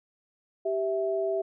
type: tone pair together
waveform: sine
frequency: 390.1 / 656.1 Hz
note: G4 / E5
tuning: -8 / -8 cents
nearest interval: major sixth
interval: 900 cents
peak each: -28 dBFS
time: 0.65-1.42 s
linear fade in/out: 10 ms
effects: none